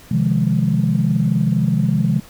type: chord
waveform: sine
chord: F minor seventh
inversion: second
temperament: equal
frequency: 130.81 / 155.56 / 174.61 / 207.7 Hz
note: C3 / Eb3 / F3 / Ab3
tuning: 0 / 0 / 0 / 0 cents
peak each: -19 dBFS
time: 0.11-2.2 s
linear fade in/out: 5 ms
effects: tanh soft clip ceiling -5 dBFS + pink hiss -44 dBFS RMS until 2.29 s